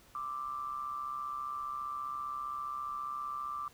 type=tone with amplitude modulation; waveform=sine; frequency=1178 Hz; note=D6; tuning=5 cents sharp; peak=-33 dBFS; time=0.15-3.68 s; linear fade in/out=2 ms; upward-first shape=sine; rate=135 Hz; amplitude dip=60%; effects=pink hiss -61 dBFS RMS until 3.73 s